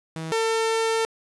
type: tone pair in turn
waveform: sawtooth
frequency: 161.1 / 449.6 Hz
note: E3 / A4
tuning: -39 / +37 cents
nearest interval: octave + tritone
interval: 1776 cents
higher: second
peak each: -26 / -17 dBFS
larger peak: second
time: 0.16-0.32 / 0.32-1.05 s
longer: second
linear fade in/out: 0 ms
effects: resampled to 24000 Hz + 9-bit